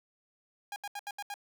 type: tone bursts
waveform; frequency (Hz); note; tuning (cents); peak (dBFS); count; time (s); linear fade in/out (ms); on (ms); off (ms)
sawtooth; 815; G#5; -33; -33; 6; 0.72-1.341; 2; 41; 75
effects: none